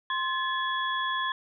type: tone cluster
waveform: sine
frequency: 1048 / 1721 / 3364 Hz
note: C6 / A6 / G#7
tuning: +2 / -39 / +22 cents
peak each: -29 / -31 / -34 dBFS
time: 0.1-1.32 s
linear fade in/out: 2 ms
effects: none